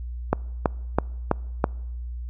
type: click train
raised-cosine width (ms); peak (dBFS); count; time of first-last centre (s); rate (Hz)
1; -4; 5; 0.33-1.641; 3.05
effects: noise-tail reverb RT60 1.0 s tail -26 dB re dry + added 60 Hz sine -30 dBFS peak until 2.29 s